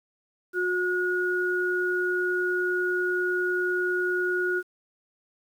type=tone pair together; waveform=sine; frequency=362.2 / 1447.9 Hz; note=F#4 / F#6; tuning=-37 / -38 cents; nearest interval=2 octaves; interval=2399 cents; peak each=-26 dBFS; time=0.53-4.63 s; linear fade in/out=50 ms; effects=9-bit